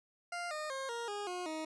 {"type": "tone with pitch steps", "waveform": "20% pulse", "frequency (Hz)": [698.5, 611.6, 535.5, 468.9, 410.6, 359.5, 314.8], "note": ["F5", "D#5", "C5", "A#4", "G#4", "F#4", "D#4"], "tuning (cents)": [0, -30, 40, 10, -20, -50, 20], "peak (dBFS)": -33, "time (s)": [0.32, 1.65], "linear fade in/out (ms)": 5, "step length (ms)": 190, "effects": ["resampled to 22050 Hz"]}